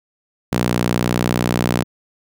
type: tone with high-pass filter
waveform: sawtooth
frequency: 60.2 Hz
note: B1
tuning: 44 cents flat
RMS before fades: -19 dBFS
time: 0.52-1.84 s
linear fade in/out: 10 ms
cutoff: 160 Hz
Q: 1.1
effects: none